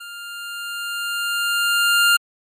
25% pulse tone with level ramp, 1400 Hz, F6, 4 cents sharp, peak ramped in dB -30 to -8 dBFS, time 0-2.17 s, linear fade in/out 10 ms, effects MP3 64 kbps

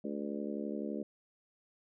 harmonic tone with a mistuned harmonic, 71.8 Hz, D2, 39 cents flat, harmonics 3 / 4 / 5 / 6 / 7 / 8, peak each -39 / -41 / -43 / -45 / -46 / -47 dBFS, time 0.04-1.03 s, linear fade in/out 5 ms, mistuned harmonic 8, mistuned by +49 cents, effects none

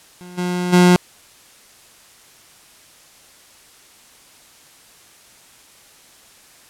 30% pulse tone with level steps, 178.8 Hz, F3, 41 cents sharp, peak -33 / -17 / -6 dBFS, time 0.21-0.96 s, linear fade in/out 0 ms, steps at 0.37 / 0.72 s, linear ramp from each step 20 ms, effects white hiss -48 dBFS RMS until 6.69 s + low-pass 11000 Hz 12 dB/octave

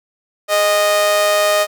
sawtooth tone with amplitude modulation, 619 Hz, D#5, 9 cents flat, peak -6 dBFS, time 0.48-1.67 s, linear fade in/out 50 ms, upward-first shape sine, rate 201 Hz, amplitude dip 50%, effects none

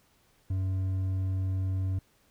triangle tone with hard clipping, 94.5 Hz, F#2, 37 cents sharp, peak -28 dBFS, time 0.5-1.99 s, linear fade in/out 5 ms, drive 7 dB, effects pink hiss -66 dBFS RMS until 2.3 s

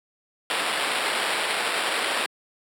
violet noise with sample-and-hold, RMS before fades -25 dBFS, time 0.5-2.26 s, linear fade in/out 0 ms, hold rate 6300 Hz, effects high-pass 400 Hz 12 dB/octave + low-pass 12000 Hz 12 dB/octave

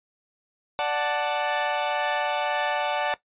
sawtooth chord, D major, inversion none, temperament equal, 587.3 / 740 / 880 Hz, D5 / F#5 / A5, 0 / 0 / 0 cents, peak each -24 dBFS, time 0.79-3.14 s, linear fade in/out 0 ms, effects noise-tail reverb RT60 0.1 s tail -17 dB re dry + resampled to 8000 Hz

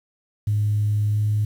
sine tone with pitch glide, 104.8 to 105.71 Hz, G#2 to G#2, +16 to +31 cents, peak -17 dBFS, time 0.47-1.45 s, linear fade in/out 5 ms, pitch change +15 cents, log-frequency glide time 1.12-1.17 s, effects tanh soft clip ceiling -13 dBFS + 8-bit

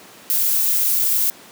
violet noise with dropouts, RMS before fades -18 dBFS, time 0.3-1.3 s, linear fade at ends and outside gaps 0 ms, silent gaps 0.993-0.997 s, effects pink hiss -43 dBFS RMS until 1.51 s + high-pass 200 Hz 12 dB/octave

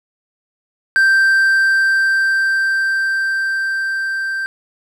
triangle tone with level ramp, 1568 Hz, G6, in tune, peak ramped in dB -7 to -17 dBFS, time 0.96-4.46 s, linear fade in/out 0 ms, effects none

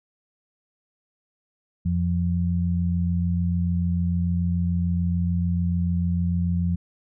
sine tone pair together, 87.31 / 174.12 Hz, F2 / F3, 0 / -5 cents, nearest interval octave, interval 1195 cents, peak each -23 dBFS, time 1.85-6.76 s, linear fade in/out 10 ms, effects none

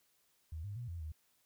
sine tone with pitch steps, 79.4 / 101.8 / 120.8 / 85.2 / 78 Hz, D#2 / G#2 / B2 / F2 / D#2, +36 / -34 / -38 / -42 / +5 cents, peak -40 dBFS, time 0.52-1.12 s, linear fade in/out 5 ms, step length 120 ms, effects white hiss -74 dBFS RMS until 1.45 s

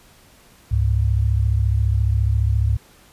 sine tone pair together, 69.3 / 103.83 Hz, C#2 / G#2, 0 / 0 cents, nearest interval perfect fifth, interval 700 cents, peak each -18 dBFS, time 0.71-2.77 s, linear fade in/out 10 ms, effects pink hiss -51 dBFS RMS until 3.12 s + resampled to 32000 Hz

